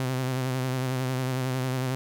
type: tone with vibrato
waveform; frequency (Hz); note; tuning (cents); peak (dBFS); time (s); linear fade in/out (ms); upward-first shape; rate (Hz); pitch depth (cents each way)
sawtooth; 129.2; C3; -21; -22; 0-1.95; 0; sine; 11; 40
effects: none